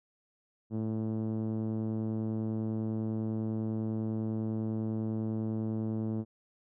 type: tone with low-pass filter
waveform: 5% pulse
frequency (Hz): 110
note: A2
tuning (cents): 0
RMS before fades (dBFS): -33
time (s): 0.7-6.25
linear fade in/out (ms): 50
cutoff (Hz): 240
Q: 1.3
effects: none